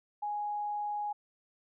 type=tone; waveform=sine; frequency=830.6 Hz; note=G#5; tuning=in tune; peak=-32 dBFS; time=0.22-1.13 s; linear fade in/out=10 ms; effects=none